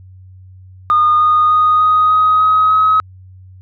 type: tone with pitch steps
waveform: sine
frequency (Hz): 1223 / 1231.5 / 1240.1 / 1248.7 / 1257.4 / 1266.1 / 1274.9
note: D#6 / D#6 / D#6 / D#6 / D#6 / D#6 / D#6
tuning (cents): -30 / -18 / -6 / +6 / +18 / +30 / +42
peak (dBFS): -7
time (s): 0.9-3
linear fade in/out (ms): 0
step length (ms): 300
effects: tanh soft clip ceiling -4 dBFS + added 93 Hz sine -36 dBFS peak until 3.61 s